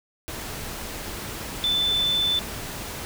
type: tone in noise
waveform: sine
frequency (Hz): 3520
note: A7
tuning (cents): 0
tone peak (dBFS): -20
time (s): 1.64-2.39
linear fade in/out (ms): 0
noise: pink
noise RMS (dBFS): -34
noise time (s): 0.28-3.05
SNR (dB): +11
effects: none